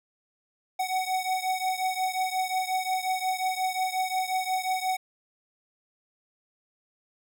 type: beating tone pair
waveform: square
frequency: 746 / 751.6 Hz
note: F#5 / F#5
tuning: +14 / +27 cents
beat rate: 5.6 Hz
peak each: -29 / -31 dBFS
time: 0.79-4.97 s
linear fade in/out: 10 ms
effects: none